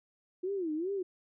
sine tone with vibrato, 349.2 Hz, F4, in tune, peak -31 dBFS, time 0.43-1.03 s, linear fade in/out 10 ms, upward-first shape sine, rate 2.5 Hz, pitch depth 240 cents each way, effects none

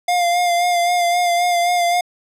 square tone with vibrato, 702 Hz, F5, 9 cents sharp, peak -15 dBFS, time 0.08-2.01 s, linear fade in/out 5 ms, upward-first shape sine, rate 3.8 Hz, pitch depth 29 cents each way, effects low-pass 12000 Hz 12 dB/octave

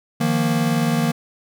square chord, Eb suspended second, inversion none, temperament equal, 155.56 / 174.61 / 233.1 Hz, Eb3 / F3 / Bb3, 0 / 0 / 0 cents, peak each -22 / -25 / -21 dBFS, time 0.2-1.12 s, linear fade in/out 10 ms, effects none

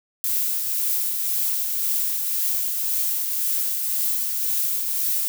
violet noise with tremolo, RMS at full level -22 dBFS, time 0.24-5.28 s, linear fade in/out 0 ms, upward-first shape triangle, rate 1.9 Hz, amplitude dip 35%, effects none

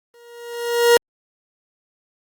40% pulse tone with exponential growth, 473.4 Hz, A#4, 27 cents sharp, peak -7 dBFS, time 0.14-0.97 s, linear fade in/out 1 ms, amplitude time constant 180 ms, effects Opus 24 kbps

